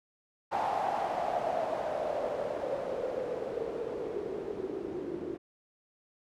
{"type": "noise with low-pass filter sweep", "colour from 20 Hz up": "blue", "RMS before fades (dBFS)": -34, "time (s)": [0.51, 5.38], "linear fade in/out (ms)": 20, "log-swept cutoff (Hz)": [810, 340], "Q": 6.1, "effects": []}